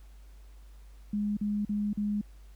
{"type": "tone bursts", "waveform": "sine", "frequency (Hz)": 207.2, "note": "G#3", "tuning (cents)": -4, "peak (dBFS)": -27, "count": 4, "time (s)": [1.13, 2.213], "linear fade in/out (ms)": 5, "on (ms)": 240, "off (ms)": 41, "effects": ["added 50 Hz sine -48 dBFS peak until 2.55 s", "pink hiss -65 dBFS RMS until 2.55 s"]}